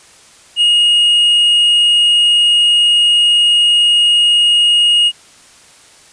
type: tone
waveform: triangle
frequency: 2869 Hz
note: F7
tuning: 46 cents sharp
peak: -6 dBFS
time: 0.56-5.12 s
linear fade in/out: 50 ms
effects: white hiss -43 dBFS RMS until 6.12 s + resampled to 22050 Hz